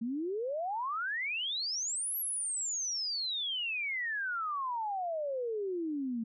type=exponential two-way sweep; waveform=sine; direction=up then down; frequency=220.8 to 11840 to 220.8 Hz; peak=-32 dBFS; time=0.01-6.24 s; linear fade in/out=10 ms; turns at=2.17 s; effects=none